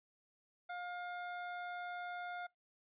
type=tone; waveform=25% pulse; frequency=710 Hz; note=F5; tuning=28 cents sharp; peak=-38 dBFS; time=0.69-2.47 s; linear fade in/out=10 ms; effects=noise-tail reverb RT60 0.2 s tail -26 dB re dry + resampled to 8000 Hz